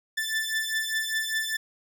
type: beating tone pair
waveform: sawtooth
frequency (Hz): 1760 / 1765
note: A6 / A6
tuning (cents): 0 / +5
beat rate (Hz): 5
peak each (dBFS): -26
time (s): 0.17-1.57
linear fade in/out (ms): 10
effects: none